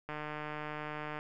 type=click train; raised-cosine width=0.5 ms; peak=-25 dBFS; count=167; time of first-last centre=0.09-1.189 s; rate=151 Hz; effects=none